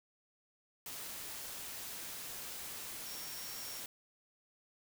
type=tone in noise; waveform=sine; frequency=5560 Hz; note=F8; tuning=9 cents flat; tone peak=-49 dBFS; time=3.06-3.8 s; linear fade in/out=2 ms; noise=white; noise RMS=-45 dBFS; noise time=0.86-3.86 s; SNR=-7 dB; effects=none

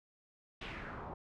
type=noise with low-pass filter sweep; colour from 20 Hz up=pink; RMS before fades=-45 dBFS; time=0.61-1.14 s; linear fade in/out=5 ms; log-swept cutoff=3100 to 840 Hz; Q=2.4; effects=none

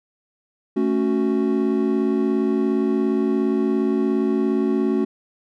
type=chord; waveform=triangle; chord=F# minor; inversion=first; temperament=equal; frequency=220 / 277.2 / 370 Hz; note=A3 / C#4 / F#4; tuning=0 / 0 / 0 cents; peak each=-20 dBFS; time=0.76-5.05 s; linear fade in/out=10 ms; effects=none

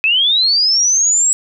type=linear sweep; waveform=sine; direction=up; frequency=2520 to 7790 Hz; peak=-10 dBFS; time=0.04-1.33 s; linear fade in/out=0 ms; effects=none

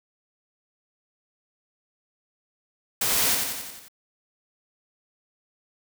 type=noise with echo; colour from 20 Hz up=white; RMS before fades=-24 dBFS; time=3.01-3.35 s; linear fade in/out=5 ms; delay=89 ms; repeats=6; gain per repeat=-4 dB; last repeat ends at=3.884 s; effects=none

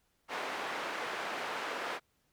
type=band-pass noise; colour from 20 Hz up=white; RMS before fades=-38 dBFS; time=0.28-2 s; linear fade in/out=50 ms; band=360 to 1700 Hz; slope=12 dB/octave; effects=pink hiss -75 dBFS RMS until 2.32 s

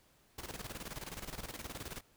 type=noise with tremolo; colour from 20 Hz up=pink; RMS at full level=-43 dBFS; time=0.38-2.01 s; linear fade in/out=5 ms; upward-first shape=square; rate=19 Hz; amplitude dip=70%; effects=pink hiss -68 dBFS RMS until 2.16 s

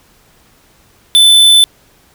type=tone; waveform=square; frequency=3515 Hz; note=A7; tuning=2 cents flat; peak=-4 dBFS; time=1.15-1.64 s; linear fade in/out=0 ms; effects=pink hiss -49 dBFS RMS until 2.14 s

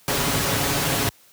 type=noise with comb filter; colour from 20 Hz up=pink; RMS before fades=-22 dBFS; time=0.08-1.09 s; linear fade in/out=0 ms; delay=7.2 ms; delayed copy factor=+0.55; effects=white hiss -54 dBFS RMS until 1.32 s + high-pass 60 Hz 12 dB/octave

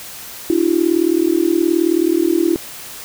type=tone with amplitude modulation; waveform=sine; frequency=335.7 Hz; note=E4; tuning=32 cents sharp; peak=-8 dBFS; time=0.5-2.56 s; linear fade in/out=0 ms; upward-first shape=sine; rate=38.9 Hz; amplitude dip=95%; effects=white hiss -33 dBFS RMS until 3.04 s

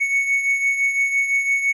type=beating tone pair; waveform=triangle; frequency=2217 / 2222.9 Hz; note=C#7 / C#7; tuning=0 / +4 cents; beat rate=5.9 Hz; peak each=-16 / -24 dBFS; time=0-1.73 s; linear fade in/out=20 ms; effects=resampled to 32000 Hz

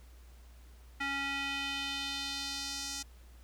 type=tone with band-pass filter sweep; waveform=square; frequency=277.2 Hz; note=C#4; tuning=in tune; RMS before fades=-37 dBFS; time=1-3.03 s; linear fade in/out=10 ms; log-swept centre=2000 to 6100 Hz; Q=2; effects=added 60 Hz sine -52 dBFS peak until 3.43 s + pink hiss -64 dBFS RMS until 3.43 s

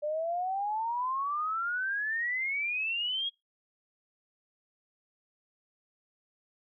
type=exponential sweep; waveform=sine; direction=up; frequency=587.3 to 3322 Hz; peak=-29 dBFS; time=0.02-3.3 s; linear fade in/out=20 ms; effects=noise-tail reverb RT60 0.2 s tail -25 dB re dry

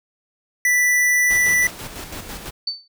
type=tone; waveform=square; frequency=1975.5 Hz; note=B6; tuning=in tune; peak=-15 dBFS; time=0.65-1.67 s; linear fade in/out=2 ms
type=noise with tremolo; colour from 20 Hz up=pink; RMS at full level=-32 dBFS; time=1.29-2.51 s; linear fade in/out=20 ms; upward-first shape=square; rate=6 Hz; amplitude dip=45%
type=tone with exponential decay; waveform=sine; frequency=4533 Hz; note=C#8; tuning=38 cents sharp; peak=-18 dBFS; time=2.67-2.88 s; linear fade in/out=5 ms; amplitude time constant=44 ms
effects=none

